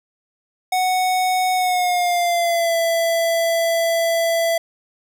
square tone with pitch glide, 740 to 666.9 Hz, F#5 to E5, 0 to +20 cents, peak -17 dBFS, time 0.72-4.58 s, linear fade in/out 5 ms, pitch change -180 cents, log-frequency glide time 1.54-2.76 s, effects none

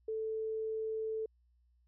sine tone, 440 Hz, A4, in tune, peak -34 dBFS, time 0.08-1.26 s, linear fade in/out 5 ms, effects added 60 Hz sine -67 dBFS peak until 1.87 s

